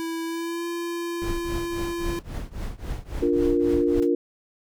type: tone with pitch glide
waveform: square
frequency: 329.6 to 341.8 Hz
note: E4 to F4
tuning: 0 to -37 cents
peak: -28 dBFS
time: 0-2.19 s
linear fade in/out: 0 ms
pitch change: +63 cents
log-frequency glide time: 0.25-0.66 s
type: noise with tremolo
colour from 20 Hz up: brown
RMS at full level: -28 dBFS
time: 1.22-4 s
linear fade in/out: 0 ms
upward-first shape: triangle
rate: 3.7 Hz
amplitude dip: 95%
type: chord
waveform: sine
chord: Bb major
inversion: first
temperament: just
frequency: 291.4 / 349.6 / 466.2 Hz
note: D4 / F4 / Bb4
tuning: -13 / +2 / 0 cents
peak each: -23 / -22 / -24 dBFS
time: 3.22-4.15 s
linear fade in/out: 5 ms
type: noise with exponential decay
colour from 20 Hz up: pink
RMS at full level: -36 dBFS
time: 4.02-4.11 s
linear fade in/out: 5 ms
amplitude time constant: 19 ms
effects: none